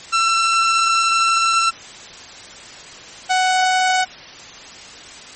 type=tone pair in turn; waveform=sawtooth; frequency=1344 / 743.7 Hz; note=E6 / F#5; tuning=+33 / +9 cents; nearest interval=minor seventh; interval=1024 cents; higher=first; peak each=-10 dBFS; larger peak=neither; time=0.12-1.71 / 3.29-4.05 s; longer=first; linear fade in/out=20 ms; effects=white hiss -37 dBFS RMS until 5.35 s + MP3 32 kbps